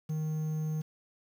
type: tone with quantisation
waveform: triangle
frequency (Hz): 155.56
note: D#3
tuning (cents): 0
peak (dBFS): -28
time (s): 0.09-0.82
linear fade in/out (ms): 10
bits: 9
effects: none